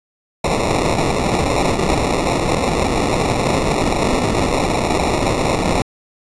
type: noise with sample-and-hold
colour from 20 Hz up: white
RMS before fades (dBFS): -17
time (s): 0.44-5.82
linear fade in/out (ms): 2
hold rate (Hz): 1575
effects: resampled to 22050 Hz